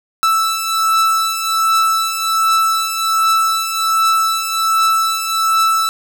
45% pulse beating tone pair, 1318.5 / 1319.8 Hz, E6 / E6, 0 / +2 cents, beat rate 1.3 Hz, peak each -19 / -14 dBFS, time 0.23-5.89 s, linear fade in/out 0 ms, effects 8-bit

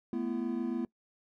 triangle chord, A suspended second, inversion none, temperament equal with one note detuned, 220 / 246.9 / 337.1 Hz, A3 / B3 / E4, 0 / 0 / +39 cents, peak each -35 / -32 / -34 dBFS, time 0.13-0.85 s, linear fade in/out 2 ms, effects noise-tail reverb RT60 0.1 s tail -22 dB re dry

